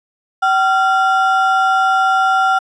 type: ring-modulated tone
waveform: triangle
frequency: 1073 Hz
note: C6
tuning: 43 cents sharp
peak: -6 dBFS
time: 0.42-2.59 s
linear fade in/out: 10 ms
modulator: 308 Hz
effects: resampled to 22050 Hz + 8-bit